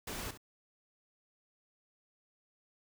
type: noise with echo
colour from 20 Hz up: pink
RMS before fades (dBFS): -41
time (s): 0.07-0.31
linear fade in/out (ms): 5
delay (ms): 66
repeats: 1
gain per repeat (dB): -12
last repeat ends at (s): 0.376
effects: none